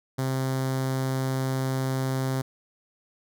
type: tone with notch filter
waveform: sawtooth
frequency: 132 Hz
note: C3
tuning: 16 cents sharp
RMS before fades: -27 dBFS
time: 0.18-2.42 s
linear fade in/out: 10 ms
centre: 2600 Hz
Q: 1.6
effects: none